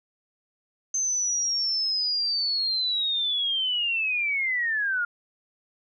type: linear sweep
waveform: sine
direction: down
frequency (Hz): 6272 to 1396.9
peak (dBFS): -23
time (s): 0.94-5.05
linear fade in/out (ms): 5
effects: none